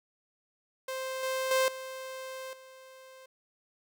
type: tone with level steps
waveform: sawtooth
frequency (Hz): 523.3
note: C5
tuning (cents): 0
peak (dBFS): -30 / -26 / -20 / -35 / -46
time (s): 0.88-3.26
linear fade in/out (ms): 5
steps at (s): 1.23 / 1.51 / 1.68 / 2.53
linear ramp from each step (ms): 2
effects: none